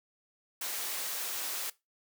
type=high-pass noise; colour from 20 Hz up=white; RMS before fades=-36 dBFS; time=0.61-1.7 s; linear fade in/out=5 ms; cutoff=420 Hz; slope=12 dB/octave; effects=noise-tail reverb RT60 0.2 s tail -19 dB re dry